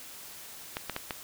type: clicks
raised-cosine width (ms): 0.3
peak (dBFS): -16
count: 4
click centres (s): 0.769 / 0.897 / 0.964 / 1.108
effects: white hiss -46 dBFS RMS until 1.23 s